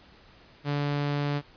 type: tone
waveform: sawtooth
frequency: 144.5 Hz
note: D3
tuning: 28 cents flat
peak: -22 dBFS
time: 0.64-1.42 s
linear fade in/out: 50 ms
effects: pink hiss -55 dBFS RMS until 1.56 s + resampled to 11025 Hz